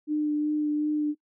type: tone with vibrato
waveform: sine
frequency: 300 Hz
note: D4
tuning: 37 cents sharp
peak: -23 dBFS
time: 0.07-1.15 s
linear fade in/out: 50 ms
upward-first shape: sine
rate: 2.7 Hz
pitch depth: 13 cents each way
effects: noise-tail reverb RT60 0.1 s tail -23 dB re dry